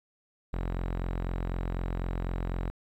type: tone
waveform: sawtooth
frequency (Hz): 44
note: F1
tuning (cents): +14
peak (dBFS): -26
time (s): 0.53-2.7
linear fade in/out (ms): 0
effects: low-pass 2000 Hz 12 dB/octave + 11-bit